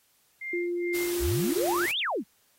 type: tone with tremolo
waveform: sine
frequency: 2106 Hz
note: C7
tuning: 11 cents sharp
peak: -31 dBFS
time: 0.41-1.21 s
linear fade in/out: 5 ms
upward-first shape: sine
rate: 2.3 Hz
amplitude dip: 100%
type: tone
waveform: sine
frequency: 349.2 Hz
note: F4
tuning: in tune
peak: -27 dBFS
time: 0.53-1.86 s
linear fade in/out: 5 ms
type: noise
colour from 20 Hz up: white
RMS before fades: -36 dBFS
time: 0.94-1.92 s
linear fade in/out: 10 ms
type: exponential two-way sweep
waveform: sine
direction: up then down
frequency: 51.8 to 3733 to 173.1 Hz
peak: -26 dBFS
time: 1.19-2.24 s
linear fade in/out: 50 ms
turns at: 1.99 s
effects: white hiss -66 dBFS RMS until 2.58 s + AAC 48 kbps